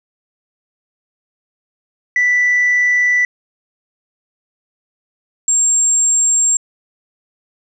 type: tone pair in turn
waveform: sine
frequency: 1974 / 7453 Hz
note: B6 / A#8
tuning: -1 / -1 cents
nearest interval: octave + major seventh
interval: 2300 cents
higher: second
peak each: -9 dBFS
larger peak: neither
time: 2.16-3.25 / 5.48-6.57 s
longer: neither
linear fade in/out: 2 ms
effects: tanh soft clip ceiling -8 dBFS